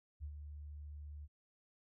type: tone with ADSR envelope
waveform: sine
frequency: 73.8 Hz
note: D2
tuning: 9 cents sharp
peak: -40 dBFS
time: 0.2-1.28 s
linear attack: 36 ms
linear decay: 74 ms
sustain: -6 dB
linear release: 41 ms
effects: none